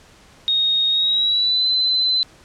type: tone with pitch glide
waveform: sine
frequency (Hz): 3729 to 4043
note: A#7 to B7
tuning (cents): 0 to +40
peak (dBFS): -15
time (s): 0.48-2.23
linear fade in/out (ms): 0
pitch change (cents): +140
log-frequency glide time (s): 0.9-1.66
effects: pink hiss -49 dBFS RMS until 2.44 s + low-pass 8000 Hz 12 dB/octave